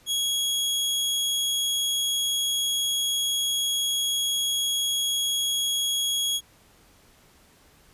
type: tone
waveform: sawtooth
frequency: 3322 Hz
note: G#7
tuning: in tune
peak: -20 dBFS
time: 0.06-6.41 s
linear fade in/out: 50 ms
effects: pink hiss -57 dBFS RMS until 7.93 s + resampled to 32000 Hz